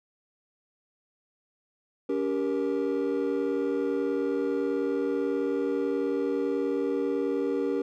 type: chord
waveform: triangle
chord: G diminished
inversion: second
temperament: just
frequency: 282.2 / 392 / 470.4 Hz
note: Db4 / G4 / Bb4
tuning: +31 / 0 / +16 cents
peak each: -27 dBFS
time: 2.09-7.82 s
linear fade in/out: 5 ms
effects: tanh soft clip ceiling -17 dBFS